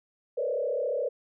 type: tone with frequency modulation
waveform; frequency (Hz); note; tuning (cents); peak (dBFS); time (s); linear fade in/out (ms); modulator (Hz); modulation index
sine; 533; C5; +32; -26; 0.37-1.09; 10; 34.4; 1.9
effects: none